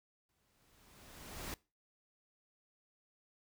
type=noise with exponential growth; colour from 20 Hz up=pink; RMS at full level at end=-42 dBFS; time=0.29-1.54 s; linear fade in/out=1 ms; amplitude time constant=270 ms; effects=noise-tail reverb RT60 0.3 s tail -22 dB re dry